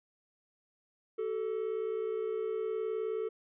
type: tone pair together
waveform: triangle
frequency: 380.7 / 440 Hz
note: F#4 / A4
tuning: +49 / 0 cents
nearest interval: minor third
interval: 251 cents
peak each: -36 / -31 dBFS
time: 1.18-3.29 s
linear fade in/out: 10 ms
effects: resampled to 8000 Hz